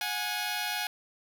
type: tone pair together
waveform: 10% pulse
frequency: 729 / 831.7 Hz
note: F#5 / G#5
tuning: -26 / +2 cents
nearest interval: major second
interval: 228 cents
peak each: -26 / -24 dBFS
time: 0.01-0.87 s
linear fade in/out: 2 ms
effects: none

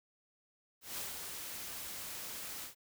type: noise with ADSR envelope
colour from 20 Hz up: white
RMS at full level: -40 dBFS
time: 0.81-2.75 s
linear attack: 170 ms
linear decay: 140 ms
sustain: -4 dB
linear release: 120 ms
effects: none

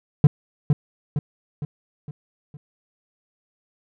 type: tone with echo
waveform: triangle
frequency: 146.3 Hz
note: D3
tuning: 6 cents flat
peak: -5 dBFS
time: 0.24-0.27 s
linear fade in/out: 2 ms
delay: 460 ms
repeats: 5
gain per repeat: -6 dB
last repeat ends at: 2.57 s
effects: none

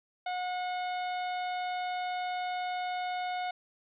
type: harmonic tone with a mistuned harmonic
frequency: 726 Hz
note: F#5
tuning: 33 cents flat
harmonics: 1 / 2 / 3 / 4 / 5 / 6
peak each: -32 / -43 / -43 / -50 / -48 / -54 dBFS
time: 0.26-3.51 s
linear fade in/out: 5 ms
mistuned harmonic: 4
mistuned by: +38 cents
effects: none

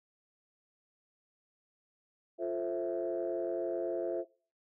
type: chord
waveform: sine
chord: F major seventh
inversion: none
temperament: equal with one note detuned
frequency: 349.2 / 440 / 527.2 / 659.3 Hz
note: F4 / A4 / C5 / E5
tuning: 0 / 0 / +13 / 0 cents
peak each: -35 / -39 / -38 / -35 dBFS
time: 2.38-4.25 s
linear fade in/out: 50 ms
effects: noise-tail reverb RT60 0.4 s tail -21 dB re dry + tanh soft clip ceiling -24 dBFS

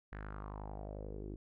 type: tone with low-pass filter sweep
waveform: sawtooth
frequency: 51.3 Hz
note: G#1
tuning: 21 cents flat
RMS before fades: -45 dBFS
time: 0.12-1.36 s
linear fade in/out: 5 ms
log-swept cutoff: 1800 to 330 Hz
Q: 4
effects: none

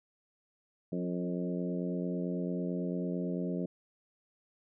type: harmonic tone with a mistuned harmonic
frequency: 89 Hz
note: F2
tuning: 33 cents sharp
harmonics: 2 / 3 / 4 / 5 / 6 / 7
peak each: -34 / -38 / -40 / -42 / -44 / -45 dBFS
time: 0.92-3.66 s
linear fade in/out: 5 ms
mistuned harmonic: 4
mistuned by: -22 cents
effects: none

